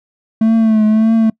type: tone with vibrato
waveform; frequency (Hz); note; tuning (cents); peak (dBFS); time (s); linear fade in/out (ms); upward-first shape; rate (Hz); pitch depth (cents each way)
triangle; 220; A3; 0; -6; 0.41-1.3; 5; triangle; 1.7; 53
effects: noise-tail reverb RT60 0.1 s tail -25 dB re dry